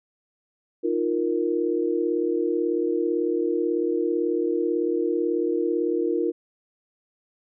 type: chord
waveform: sine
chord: Eb suspended second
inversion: none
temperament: equal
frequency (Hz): 311.1 / 349.2 / 466.2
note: Eb4 / F4 / Bb4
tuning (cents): 0 / 0 / 0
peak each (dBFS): -27 / -24 / -26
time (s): 0.83-6.32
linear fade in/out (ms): 20
effects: none